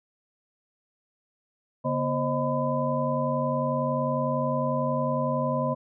sine tone cluster, 142 / 242.5 / 531 / 622 / 1006 Hz, C#3 / B3 / C5 / D#5 / B5, +42 / -31 / +25 / -1 / +32 cents, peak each -30 dBFS, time 1.84-5.75 s, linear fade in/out 20 ms, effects none

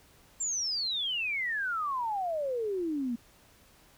sine exponential sweep, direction down, 7459 to 227.9 Hz, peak -29 dBFS, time 0.4-3.16 s, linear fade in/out 10 ms, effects pink hiss -60 dBFS RMS until 3.97 s

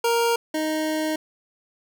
25% pulse tone pair in turn, 466.9 / 311.6 Hz, A#4 / D#4, +3 / +3 cents, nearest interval perfect fifth, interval 700 cents, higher first, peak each -15 / -19 dBFS, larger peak first, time 0.04-0.36 / 0.54-1.16 s, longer second, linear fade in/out 5 ms, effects none

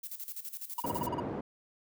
violet noise with tremolo, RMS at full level -40 dBFS, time 0.03-1.07 s, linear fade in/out 10 ms, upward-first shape square, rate 12 Hz, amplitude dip 75%
triangle tone bursts, 958 Hz, A#5, 47 cents sharp, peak -29 dBFS, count 8, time 0.78-1.202 s, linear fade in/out 5 ms, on 23 ms, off 34 ms
pink band-pass noise, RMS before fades -37 dBFS, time 0.84-1.41 s, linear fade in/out 5 ms, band 150 to 690 Hz, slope 12 dB/octave
effects none

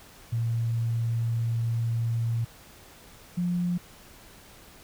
sine tone pair in turn, 115.7 / 176.45 Hz, A#2 / F3, -13 / +18 cents, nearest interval perfect fifth, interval 731 cents, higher second, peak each -24 dBFS, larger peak neither, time 0.32-2.45 / 3.37-3.78 s, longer first, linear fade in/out 10 ms, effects pink hiss -51 dBFS RMS until 4.83 s

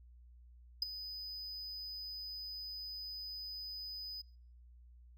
triangle tone with ADSR envelope, 4996 Hz, D#8, 6 cents sharp, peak -27 dBFS, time 0.82-4.22 s, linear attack 4 ms, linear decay 15 ms, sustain -14 dB, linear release 12 ms, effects noise-tail reverb RT60 0.5 s tail -22 dB re dry + added 60 Hz sine -56 dBFS peak until 5.17 s

